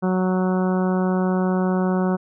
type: harmonic tone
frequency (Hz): 185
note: F#3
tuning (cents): 0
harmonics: 1 / 2 / 3 / 4 / 5 / 6 / 7 / 8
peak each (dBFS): -19 / -25 / -29 / -31 / -33 / -35 / -36 / -37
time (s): 0.02-2.17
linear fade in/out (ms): 20
effects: none